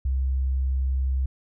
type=tone; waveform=sine; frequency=65.8 Hz; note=C2; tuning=10 cents sharp; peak=-21 dBFS; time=0.05-1.26 s; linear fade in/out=5 ms; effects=none